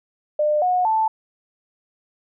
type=tone with pitch steps; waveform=sine; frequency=601 / 727.2 / 879.9 Hz; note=D5 / F#5 / A5; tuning=+40 / -30 / 0 cents; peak=-16 dBFS; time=0.39-1.08 s; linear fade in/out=5 ms; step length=230 ms; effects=none